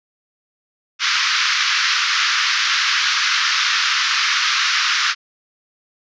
pink band-pass noise, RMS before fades -18 dBFS, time 0.99-5.15 s, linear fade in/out 50 ms, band 1200 to 5900 Hz, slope 48 dB/octave, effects resampled to 16000 Hz

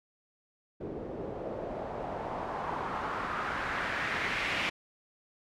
white noise with low-pass filter sweep, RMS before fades -35 dBFS, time 0.8-4.7 s, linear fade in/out 10 ms, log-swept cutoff 400 to 2500 Hz, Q 2.1, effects none

